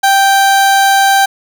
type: tone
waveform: 30% pulse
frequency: 784 Hz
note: G5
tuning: in tune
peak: -4 dBFS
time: 0.03-1.26 s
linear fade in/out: 10 ms
effects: none